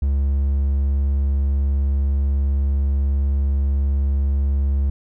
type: tone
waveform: triangle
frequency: 69.3 Hz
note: C#2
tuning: in tune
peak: -14 dBFS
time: 0.02-4.9 s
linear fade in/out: 5 ms
effects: none